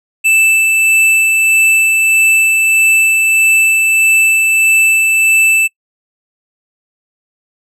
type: tone with tremolo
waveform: square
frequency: 2643 Hz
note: E7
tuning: 4 cents sharp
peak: -7 dBFS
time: 0.24-5.68 s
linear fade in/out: 20 ms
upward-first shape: sine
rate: 1.6 Hz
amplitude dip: 25%
effects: noise-tail reverb RT60 0.1 s tail -25 dB re dry + low-pass 12000 Hz 12 dB/octave